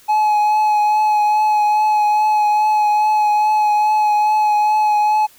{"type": "tone with vibrato", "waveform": "triangle", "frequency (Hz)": 847, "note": "G#5", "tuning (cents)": 34, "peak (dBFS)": -10, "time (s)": [0.08, 5.27], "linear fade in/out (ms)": 20, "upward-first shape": "triangle", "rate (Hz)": 2.4, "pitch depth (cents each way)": 22, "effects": ["white hiss -48 dBFS RMS until 5.38 s"]}